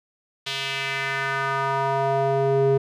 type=tone with band-pass filter sweep; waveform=square; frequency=136.6 Hz; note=C#3; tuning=25 cents flat; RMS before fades=-23 dBFS; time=0.46-2.78 s; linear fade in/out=10 ms; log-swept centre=3500 to 380 Hz; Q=2.2; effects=none